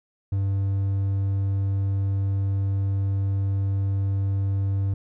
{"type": "tone", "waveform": "triangle", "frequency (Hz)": 98, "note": "G2", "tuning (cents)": 0, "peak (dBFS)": -19, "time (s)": [0.32, 4.94], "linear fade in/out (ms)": 5, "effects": []}